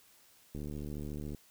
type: click train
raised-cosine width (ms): 3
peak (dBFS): -29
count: 60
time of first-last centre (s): 0.55-1.347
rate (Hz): 74
effects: white hiss -63 dBFS RMS until 1.5 s